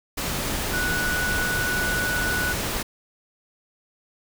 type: tone in noise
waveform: sine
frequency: 1475 Hz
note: F#6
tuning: 6 cents flat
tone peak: -24 dBFS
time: 0.73-2.53 s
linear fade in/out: 10 ms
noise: pink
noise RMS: -27 dBFS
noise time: 0.17-2.83 s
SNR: 0 dB
effects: none